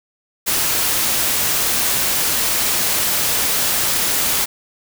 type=noise; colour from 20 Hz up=white; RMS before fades=-18 dBFS; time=0.46-4.46 s; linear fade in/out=20 ms; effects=none